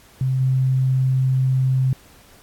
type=tone with level steps; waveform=sine; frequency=130.81 Hz; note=C3; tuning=in tune; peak=-17 / -15 dBFS; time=0.21-1.93 s; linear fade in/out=2 ms; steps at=0.4 s; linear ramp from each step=10 ms; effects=pink hiss -50 dBFS RMS until 2.42 s + AAC 64 kbps